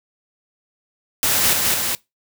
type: noise with echo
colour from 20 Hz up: white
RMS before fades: -18 dBFS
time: 1.23-1.53 s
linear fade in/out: 0 ms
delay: 210 ms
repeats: 2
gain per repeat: -2 dB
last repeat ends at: 1.95 s
effects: noise-tail reverb RT60 0.2 s tail -22 dB re dry